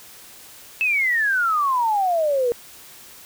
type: exponential sweep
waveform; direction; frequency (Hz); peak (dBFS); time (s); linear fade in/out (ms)
sine; down; 2646 to 466.2; -17; 0.81-2.52; 0
effects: white hiss -44 dBFS RMS until 3.25 s